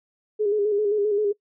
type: tone with vibrato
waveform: sine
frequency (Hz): 415.3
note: G#4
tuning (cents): 0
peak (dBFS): -19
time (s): 0.39-1.33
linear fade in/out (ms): 20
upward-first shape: square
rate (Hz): 7.6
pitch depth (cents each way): 44
effects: noise-tail reverb RT60 0.1 s tail -23 dB re dry